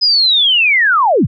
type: linear sweep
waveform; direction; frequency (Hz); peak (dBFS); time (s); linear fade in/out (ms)
sine; down; 5070 to 60.8; -8; 0.01-1.27; 20
effects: none